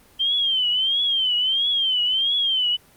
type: tone with vibrato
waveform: sine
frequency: 3136 Hz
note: G7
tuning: in tune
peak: -18 dBFS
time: 0.19-2.77 s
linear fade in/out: 20 ms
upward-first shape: triangle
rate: 1.5 Hz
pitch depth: 140 cents each way
effects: pink hiss -53 dBFS RMS until 2.96 s + Opus 24 kbps